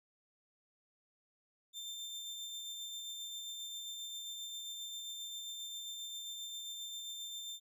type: tone with tremolo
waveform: 30% pulse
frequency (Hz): 3582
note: A7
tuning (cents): +30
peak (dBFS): -39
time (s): 1.73-7.6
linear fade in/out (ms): 50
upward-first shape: sine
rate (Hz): 7.5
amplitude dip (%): 25
effects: none